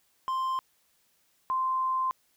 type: tone pair in turn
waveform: triangle / sine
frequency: 1046.5 / 1041.6 Hz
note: C6 / C6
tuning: 0 / -8 cents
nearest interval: unison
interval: 8 cents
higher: first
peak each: -25 dBFS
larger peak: neither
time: 0.28-0.59 / 1.5-2.11 s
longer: second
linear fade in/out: 0 ms
effects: white hiss -69 dBFS RMS until 2.36 s